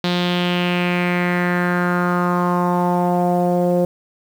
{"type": "tone with low-pass filter sweep", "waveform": "sawtooth", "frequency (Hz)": 177.1, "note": "F3", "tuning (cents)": 24, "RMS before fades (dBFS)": -18, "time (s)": [0.04, 3.85], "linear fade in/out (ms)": 2, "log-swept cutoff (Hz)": [3900, 540], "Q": 3.8, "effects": ["7-bit"]}